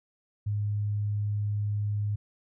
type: tone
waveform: sine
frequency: 103.7 Hz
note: G#2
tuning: 2 cents flat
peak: -26 dBFS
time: 0.46-2.16 s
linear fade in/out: 10 ms
effects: none